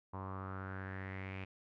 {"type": "tone with low-pass filter sweep", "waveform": "sawtooth", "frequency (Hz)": 95.3, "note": "G2", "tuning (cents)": -48, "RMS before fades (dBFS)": -44, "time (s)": [0.13, 1.45], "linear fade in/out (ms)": 10, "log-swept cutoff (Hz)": [1000, 2500], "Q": 5.4, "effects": []}